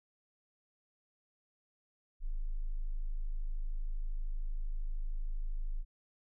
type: tone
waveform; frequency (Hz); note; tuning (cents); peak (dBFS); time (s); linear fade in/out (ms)
sine; 26.43; G#0; +31; -32; 2.2-5.85; 50
effects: none